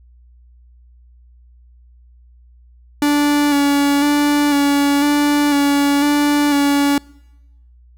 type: tone with vibrato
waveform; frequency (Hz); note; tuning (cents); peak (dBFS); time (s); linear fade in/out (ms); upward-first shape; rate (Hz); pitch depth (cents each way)
45% pulse; 287.9; D4; -34; -12; 3.02-6.98; 2; square; 1; 22
effects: noise-tail reverb RT60 1.0 s tail -26 dB re dry + added 60 Hz sine -44 dBFS peak until 7.97 s